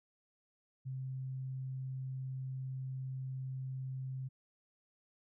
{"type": "tone", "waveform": "sine", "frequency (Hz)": 131.3, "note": "C3", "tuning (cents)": 6, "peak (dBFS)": -38, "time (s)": [0.85, 4.29], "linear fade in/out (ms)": 20, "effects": []}